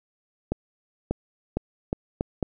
accelerating click train, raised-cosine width 2 ms, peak -11 dBFS, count 6, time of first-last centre 0.52-2.428 s, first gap 590 ms, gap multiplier 0.78, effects none

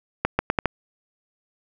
accelerating click train, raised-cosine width 0.5 ms, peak -4 dBFS, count 5, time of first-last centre 0.25-0.657 s, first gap 140 ms, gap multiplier 0.79, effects none

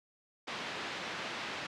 white band-pass noise, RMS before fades -40 dBFS, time 0.47-1.67 s, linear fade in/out 10 ms, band 150 to 3000 Hz, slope 12 dB/octave, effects low-pass 6000 Hz 12 dB/octave

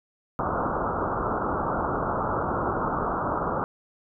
white low-pass noise, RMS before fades -27 dBFS, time 0.39-3.64 s, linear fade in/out 0 ms, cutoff 1400 Hz, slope 96 dB/octave, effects none

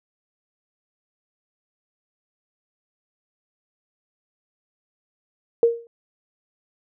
sine tone with exponential decay, 466.2 Hz, A#4, in tune, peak -9 dBFS, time 5.63-5.87 s, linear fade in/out 1 ms, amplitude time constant 52 ms, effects none

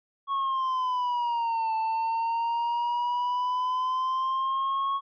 triangle exponential two-way sweep, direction down then up, 1108.7 to 885 to 1105 Hz, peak -23 dBFS, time 0.27-5.01 s, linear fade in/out 50 ms, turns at 1.75 s, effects resampled to 11025 Hz

